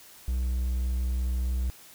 triangle tone, 62.4 Hz, B1, 19 cents sharp, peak -23 dBFS, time 0.28-1.7 s, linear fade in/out 0 ms, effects white hiss -51 dBFS RMS until 1.94 s

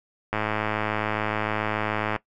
click train, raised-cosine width 0.5 ms, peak -10 dBFS, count 197, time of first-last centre 0.33-2.162 s, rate 107 Hz, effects noise-tail reverb RT60 0.1 s tail -18 dB re dry

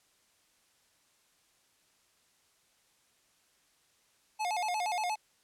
square tone with vibrato, 784 Hz, G5, in tune, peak -31 dBFS, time 4.39-5.16 s, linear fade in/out 20 ms, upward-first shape square, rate 8.5 Hz, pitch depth 160 cents each way, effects white hiss -69 dBFS RMS until 5.43 s + low-pass 10000 Hz 12 dB/octave

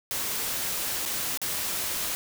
white noise with dropouts, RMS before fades -30 dBFS, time 0.11-2.15 s, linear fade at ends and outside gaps 0 ms, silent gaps 1.053-1.059 / 1.374-1.416 s, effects none

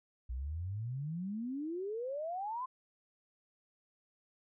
sine exponential sweep, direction up, 58.4 to 1057 Hz, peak -36 dBFS, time 0.29-2.66 s, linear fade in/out 10 ms, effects none

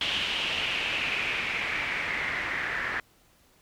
white noise with low-pass filter sweep, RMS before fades -30 dBFS, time 0.01-3 s, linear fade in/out 2 ms, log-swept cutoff 3100 to 1800 Hz, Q 4.5, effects pink hiss -62 dBFS RMS until 3.61 s

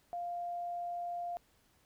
sine tone, 698.5 Hz, F5, in tune, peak -36 dBFS, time 0.13-1.37 s, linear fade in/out 0 ms, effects pink hiss -70 dBFS RMS until 1.85 s

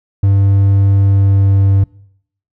triangle tone with pitch glide, 98.7 to 97.91 Hz, G2 to G2, +12 to -2 cents, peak -5 dBFS, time 0.23-1.84 s, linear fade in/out 5 ms, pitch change -14 cents, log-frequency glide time 0.93-1.71 s, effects noise-tail reverb RT60 0.7 s tail -23 dB re dry

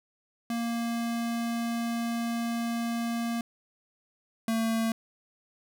square tone pair in turn, 233.1 / 225 Hz, A#3 / A3, 0 / +39 cents, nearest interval minor second, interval 61 cents, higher first, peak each -29 / -26 dBFS, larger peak second, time 0.5-3.41 / 4.48-4.92 s, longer first, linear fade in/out 2 ms, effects none

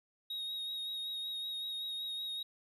triangle tone with vibrato, 3765 Hz, A#7, 16 cents sharp, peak -36 dBFS, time 0.3-2.43 s, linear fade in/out 5 ms, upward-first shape sine, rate 5.3 Hz, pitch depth 22 cents each way, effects 13-bit

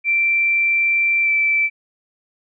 sine tone with pitch glide, 2349 to 2326 Hz, D7 to D7, 0 to -17 cents, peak -14 dBFS, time 0.04-1.7 s, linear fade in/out 50 ms, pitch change -17 cents, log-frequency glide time 1.23-1.29 s, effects none

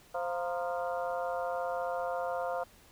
harmonic tone with a mistuned harmonic, 174.61 Hz, F3, in tune, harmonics 3 / 4 / 5 / 6 / 7 / 8, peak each -35 / -35 / -42 / -44 / -44 / -44 dBFS, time 0.14-2.64 s, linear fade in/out 10 ms, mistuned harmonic 5, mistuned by +120 cents, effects pink hiss -59 dBFS RMS until 2.91 s

